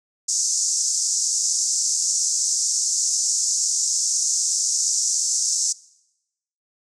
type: band-pass noise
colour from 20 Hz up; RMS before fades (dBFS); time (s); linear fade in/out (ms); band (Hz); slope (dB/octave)
pink; -22; 0.28-5.73; 10; 5600 to 7800; 48
effects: noise-tail reverb RT60 0.9 s tail -22 dB re dry